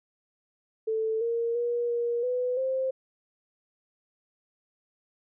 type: tone with pitch steps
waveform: sine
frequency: 441.8 / 465.1 / 477.5 / 473.8 / 498.4 / 525 Hz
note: A4 / A#4 / A#4 / A#4 / B4 / C5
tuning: +7 / -4 / +42 / +28 / +16 / +6 cents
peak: -25 dBFS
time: 0.87-2.91 s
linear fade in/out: 10 ms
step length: 340 ms
effects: none